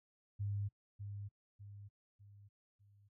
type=tone with echo; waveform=sine; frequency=101.4 Hz; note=G#2; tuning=41 cents flat; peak=-36 dBFS; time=0.39-0.69 s; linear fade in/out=20 ms; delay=600 ms; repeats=4; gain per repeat=-7 dB; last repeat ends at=3.09 s; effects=noise-tail reverb RT60 0.1 s tail -24 dB re dry